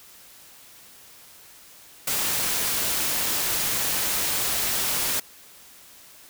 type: noise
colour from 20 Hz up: white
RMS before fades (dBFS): -25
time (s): 2.07-5.2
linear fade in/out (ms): 5
effects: white hiss -49 dBFS RMS until 6.29 s